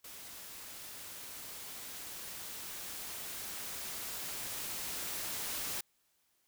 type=noise with level ramp; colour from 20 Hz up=white; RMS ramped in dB=-49 to -38 dBFS; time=0.04-5.81 s; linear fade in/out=5 ms; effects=white hiss -75 dBFS RMS until 6.47 s